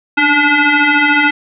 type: tone with frequency modulation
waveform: sine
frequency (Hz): 295.9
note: D4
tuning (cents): +13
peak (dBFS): -8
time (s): 0.17-1.31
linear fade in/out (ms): 10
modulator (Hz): 578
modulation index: 4.1
effects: none